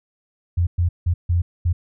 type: tone bursts at uneven times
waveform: sine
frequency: 86.9 Hz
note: F2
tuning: 8 cents flat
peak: -15 dBFS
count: 5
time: 0.57-0.67 / 0.78-0.89 / 1.06-1.14 / 1.29-1.42 / 1.65-1.73 s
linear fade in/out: 10 ms
effects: none